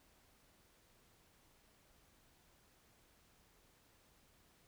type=silence; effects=pink hiss -70 dBFS RMS until 4.67 s